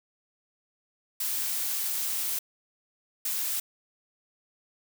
blue noise bursts at uneven times, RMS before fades -30 dBFS, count 2, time 1.2-2.39 / 3.25-3.6 s, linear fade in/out 5 ms, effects none

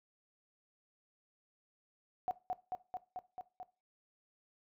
sine tone with echo, 735 Hz, F#5, 12 cents flat, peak -31 dBFS, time 2.28-2.31 s, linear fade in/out 0 ms, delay 220 ms, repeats 6, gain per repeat -2 dB, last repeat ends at 3.63 s, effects noise-tail reverb RT60 0.3 s tail -18 dB re dry

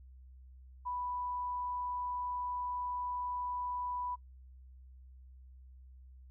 sine tone, 987.8 Hz, B5, in tune, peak -35 dBFS, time 0.85-4.16 s, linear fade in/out 20 ms, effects noise-tail reverb RT60 0.1 s tail -24 dB re dry + added 64 Hz sine -52 dBFS peak until 6.3 s

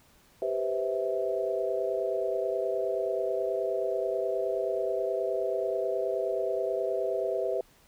sine chord, C major seventh, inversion second, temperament equal with one note detuned, 392 / 493.9 / 523.3 / 653.2 Hz, G4 / B4 / C5 / E5, 0 / 0 / 0 / -16 cents, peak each -32 / -33 / -34 / -31 dBFS, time 0.42-7.61 s, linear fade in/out 2 ms, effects pink hiss -61 dBFS RMS until 7.87 s

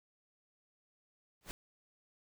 pink noise with exponential growth, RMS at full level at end -39 dBFS, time 1.41-1.51 s, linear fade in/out 0 ms, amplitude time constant 20 ms, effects none

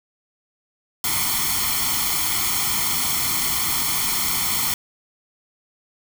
white noise with comb filter, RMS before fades -22 dBFS, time 1.04-4.74 s, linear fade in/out 2 ms, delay 0.92 ms, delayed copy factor +0.8, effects none

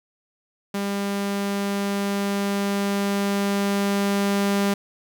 sawtooth tone with level ramp, 200 Hz, G3, 35 cents sharp, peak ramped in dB -20 to -15 dBFS, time 0.74-4.74 s, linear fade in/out 5 ms, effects 9-bit

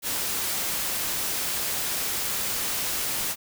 white noise, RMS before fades -28 dBFS, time 0.02-3.36 s, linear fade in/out 50 ms, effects none

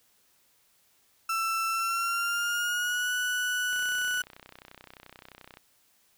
35% pulse tone with pitch glide, 1334 to 1480.2 Hz, E6 to F#6, +20 to 0 cents, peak -25 dBFS, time 1.29-4.22 s, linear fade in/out 5 ms, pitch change +180 cents, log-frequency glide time 1.69-3.13 s
click train, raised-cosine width 0.3 ms, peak -30 dBFS, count 59, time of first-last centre 3.73-5.571 s, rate 31.5 Hz
effects white hiss -66 dBFS RMS until 6.17 s

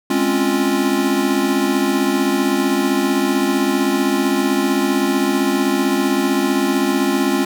square chord, Db major seventh, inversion second, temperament equal, 207.7 / 261.6 / 277.2 / 349.2 Hz, Ab3 / C4 / Db4 / F4, 0 / 0 / 0 / 0 cents, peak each -23 / -22 / -20 / -21 dBFS, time 0.1-7.45 s, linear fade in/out 5 ms, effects none

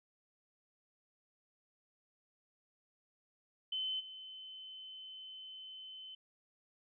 sine tone with level steps, 3054 Hz, G7, 46 cents flat, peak -35 / -47 dBFS, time 3.72-6.15 s, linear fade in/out 5 ms, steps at 3.99 s, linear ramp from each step 20 ms, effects none

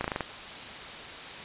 slowing click train, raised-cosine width 0.5 ms, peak -14 dBFS, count 6, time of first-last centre 0.01-0.207 s, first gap 33 ms, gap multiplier 1.09, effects white hiss -40 dBFS RMS until 1.44 s + resampled to 8000 Hz

